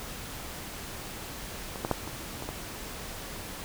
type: clicks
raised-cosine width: 1 ms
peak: -25 / -14 / -10 / -24 / -24 / -20 dBFS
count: 6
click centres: 1.758 / 1.849 / 1.913 / 2.076 / 2.424 / 2.49 s
effects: pink hiss -40 dBFS RMS until 3.64 s